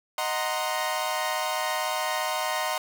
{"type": "chord", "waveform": "sawtooth", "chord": "C half-diminished seventh", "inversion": "first", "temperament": "equal", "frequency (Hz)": [622.3, 740, 932.3, 1046.5], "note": ["Eb5", "Gb5", "Bb5", "C6"], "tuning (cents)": [0, 0, 0, 0], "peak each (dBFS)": -28, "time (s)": [0.18, 2.78], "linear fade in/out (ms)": 2, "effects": []}